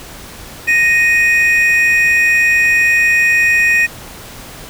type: tone pair together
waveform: triangle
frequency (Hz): 1864.7 / 2489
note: A#6 / D#7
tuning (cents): 0 / 0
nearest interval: perfect fourth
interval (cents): 500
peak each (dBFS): -10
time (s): 0.67-3.87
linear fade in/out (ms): 20
effects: pink hiss -33 dBFS RMS until 4.69 s